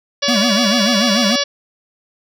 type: harmonic tone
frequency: 569 Hz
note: C#5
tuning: 45 cents sharp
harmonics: 1 / 2 / 3 / 4 / 5 / 6 / 7 / 8 / 9 / 10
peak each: -21 / -27 / -25 / -27 / -24 / -22 / -25 / -24 / -24 / -25 dBFS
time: 0.22-1.44 s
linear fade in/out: 10 ms
type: tone with vibrato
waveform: square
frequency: 221 Hz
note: A3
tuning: 8 cents sharp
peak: -16 dBFS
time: 0.28-1.36 s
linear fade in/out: 5 ms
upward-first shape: sine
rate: 6.8 Hz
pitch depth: 200 cents each way
effects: none